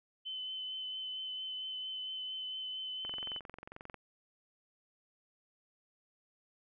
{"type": "tone with vibrato", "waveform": "sine", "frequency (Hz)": 3043, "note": "F#7", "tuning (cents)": 48, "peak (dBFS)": -38, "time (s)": [0.25, 3.4], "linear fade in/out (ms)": 20, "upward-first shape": "triangle", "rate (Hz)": 4.4, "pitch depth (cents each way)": 16}
{"type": "click train", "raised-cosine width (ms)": 0.5, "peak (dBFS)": -31, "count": 21, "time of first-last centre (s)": [3.05, 3.943], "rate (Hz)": 22.4}
{"effects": []}